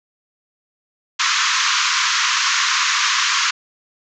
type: band-pass noise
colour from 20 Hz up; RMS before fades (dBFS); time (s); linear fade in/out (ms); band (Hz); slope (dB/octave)
pink; -18; 1.19-3.51; 10; 1000 to 7000; 96
effects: none